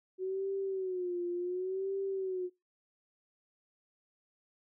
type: tone with vibrato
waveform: sine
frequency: 370 Hz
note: F#4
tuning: in tune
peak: -32 dBFS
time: 0.18-2.5 s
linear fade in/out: 50 ms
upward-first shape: sine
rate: 0.69 Hz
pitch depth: 95 cents each way
effects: noise-tail reverb RT60 0.2 s tail -21 dB re dry